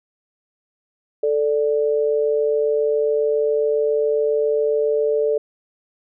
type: tone pair together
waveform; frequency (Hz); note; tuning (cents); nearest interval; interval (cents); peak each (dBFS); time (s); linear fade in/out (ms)
sine; 440 / 587.3; A4 / D5; 0 / 0; perfect fourth; 500; -17 / -22; 1.23-5.38; 5
effects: none